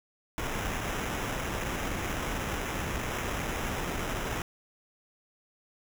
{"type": "noise with sample-and-hold", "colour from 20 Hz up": "pink", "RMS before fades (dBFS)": -33, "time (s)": [0.38, 4.42], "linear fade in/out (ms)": 0, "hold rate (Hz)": 4410, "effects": []}